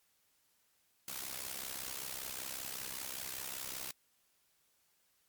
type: noise with amplitude modulation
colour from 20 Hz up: white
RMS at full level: -39 dBFS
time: 1.08-3.91 s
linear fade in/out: 2 ms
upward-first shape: sine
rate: 65.2 Hz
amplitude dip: 80%
effects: white hiss -74 dBFS RMS until 5.28 s + MP3 96 kbps